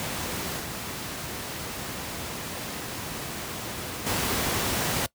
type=noise with level steps; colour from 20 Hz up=pink; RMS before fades=-31 / -34 / -26 dBFS; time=0-5.06 s; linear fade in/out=0 ms; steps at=0.59 / 4.06 s; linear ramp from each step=10 ms; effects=noise-tail reverb RT60 0.1 s tail -21 dB re dry + high-pass 80 Hz 12 dB/octave